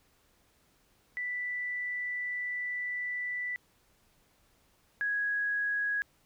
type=tone pair in turn; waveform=sine; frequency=1975.5 / 1661.2 Hz; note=B6 / G#6; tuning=0 / 0 cents; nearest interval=minor third; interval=300 cents; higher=first; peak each=-32 / -28 dBFS; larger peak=second; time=1.17-3.56 / 5.01-6.02 s; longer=first; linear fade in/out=0 ms; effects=pink hiss -68 dBFS RMS until 6.25 s